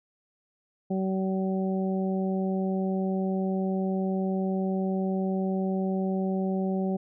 harmonic tone, 190 Hz, F#3, 46 cents sharp, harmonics 1 / 2 / 3 / 4, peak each -26 / -32 / -36 / -38 dBFS, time 0.9-6.97 s, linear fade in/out 10 ms, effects none

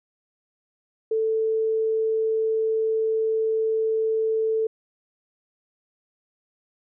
sine tone, 442.2 Hz, A4, 9 cents sharp, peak -20 dBFS, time 1.11-4.67 s, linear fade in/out 5 ms, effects none

